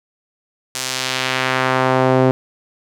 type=tone with band-pass filter sweep; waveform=sawtooth; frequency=130 Hz; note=C3; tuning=11 cents flat; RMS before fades=-17 dBFS; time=0.75-2.31 s; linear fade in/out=0 ms; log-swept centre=7300 to 430 Hz; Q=0.92; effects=none